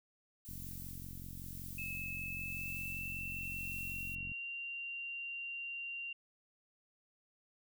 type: noise with tremolo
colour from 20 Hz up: violet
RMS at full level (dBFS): -49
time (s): 0.45-4.15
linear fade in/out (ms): 0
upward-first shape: sine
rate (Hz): 0.98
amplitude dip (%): 40
type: click train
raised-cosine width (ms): 5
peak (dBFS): -37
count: 174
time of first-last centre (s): 0.49-4.317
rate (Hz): 45.2
type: tone with pitch glide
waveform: sine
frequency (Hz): 2599 to 2769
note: E7 to F7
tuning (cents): -25 to -15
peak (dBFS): -40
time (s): 1.78-6.13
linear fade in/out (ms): 5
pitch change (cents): +110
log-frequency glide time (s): 2.23-4.45
effects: none